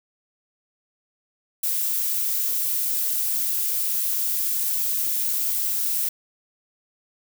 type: noise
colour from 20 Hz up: violet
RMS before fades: -24 dBFS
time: 1.63-6.09 s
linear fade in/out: 5 ms
effects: none